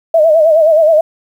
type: tone with vibrato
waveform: sine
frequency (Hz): 634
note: D#5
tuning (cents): +32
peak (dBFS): -5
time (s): 0.14-1.01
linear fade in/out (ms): 5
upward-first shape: sine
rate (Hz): 9.5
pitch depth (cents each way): 89
effects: 7-bit